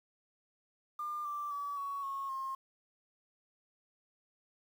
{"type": "tone with pitch steps", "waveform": "triangle", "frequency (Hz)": [1200, 1172.6, 1145.8, 1119.6, 1094.1, 1069.1], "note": ["D6", "D6", "D6", "C#6", "C#6", "C6"], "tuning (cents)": [37, -3, -43, 17, -23, 37], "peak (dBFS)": -32, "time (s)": [0.99, 2.55], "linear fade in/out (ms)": 5, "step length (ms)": 260, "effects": ["tanh soft clip ceiling -34 dBFS", "10-bit"]}